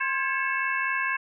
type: tone cluster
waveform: sine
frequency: 1054 / 1617 / 1701 / 2197 / 2651 Hz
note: C6 / G#6 / G#6 / C#7 / E7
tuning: +12 / -47 / +41 / -16 / +9 cents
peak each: -30 / -29 / -32 / -32 / -32 dBFS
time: 0-1.17 s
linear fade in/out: 10 ms
effects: none